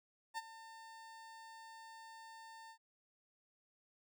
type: tone with ADSR envelope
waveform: 30% pulse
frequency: 900 Hz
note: A5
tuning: 39 cents sharp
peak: -35 dBFS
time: 0.34-2.78 s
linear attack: 37 ms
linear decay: 30 ms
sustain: -15 dB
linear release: 78 ms
effects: none